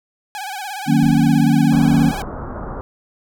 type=tone with vibrato; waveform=sawtooth; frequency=796 Hz; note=G5; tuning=26 cents sharp; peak=-22 dBFS; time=0.35-2.22 s; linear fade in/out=0 ms; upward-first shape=sine; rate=17 Hz; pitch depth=110 cents each way
type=chord; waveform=sine; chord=D# minor seventh; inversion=none; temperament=equal; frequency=155.56 / 185 / 233.1 / 277.2 Hz; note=D#3 / F#3 / A#3 / C#4; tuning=0 / 0 / 0 / 0 cents; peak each=-16 / -20 / -15 / -16 dBFS; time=0.86-2.13 s; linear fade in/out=50 ms
type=noise with exponential decay; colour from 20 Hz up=brown; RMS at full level=-33 dBFS; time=1.02-2.45 s; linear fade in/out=1 ms; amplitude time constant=310 ms
type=low-pass noise; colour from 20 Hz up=pink; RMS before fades=-28 dBFS; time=1.72-2.81 s; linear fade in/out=0 ms; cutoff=1400 Hz; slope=48 dB/octave
effects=none